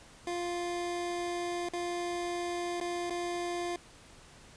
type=tone with dropouts; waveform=25% pulse; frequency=349.2 Hz; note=F4; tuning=in tune; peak=-29 dBFS; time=0.27-3.76 s; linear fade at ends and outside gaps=2 ms; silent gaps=1.688-1.734 / 2.802-2.811 / 3.098-3.105 s; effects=pink hiss -55 dBFS RMS until 4.56 s + resampled to 22050 Hz